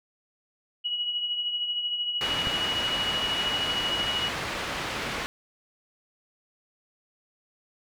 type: tone with tremolo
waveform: sine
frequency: 2916 Hz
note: F#7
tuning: 26 cents flat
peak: -24 dBFS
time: 0.84-4.3 s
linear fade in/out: 20 ms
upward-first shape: triangle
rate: 13 Hz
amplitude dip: 55%
type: low-pass noise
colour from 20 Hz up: white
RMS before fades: -32 dBFS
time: 2.21-5.26 s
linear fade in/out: 0 ms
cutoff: 2600 Hz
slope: 12 dB/octave
type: click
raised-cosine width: 5 ms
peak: -22 dBFS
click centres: 2.471 s
effects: none